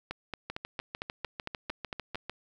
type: two click trains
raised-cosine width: 0.3 ms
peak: -19 / -20 dBFS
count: 10 / 13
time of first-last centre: 0.11-2.155 / 0.5-2.296 s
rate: 4.4 / 6.68 Hz
effects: 10-bit